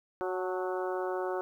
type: harmonic tone with a mistuned harmonic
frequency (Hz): 184.7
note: F#3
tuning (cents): -3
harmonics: 2 / 3 / 4 / 5 / 6 / 7 / 8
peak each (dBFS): -33 / -37 / -39 / -41 / -43 / -44 / -45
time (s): 0.21-1.41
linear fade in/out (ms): 0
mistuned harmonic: 5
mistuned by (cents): -49
effects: 11-bit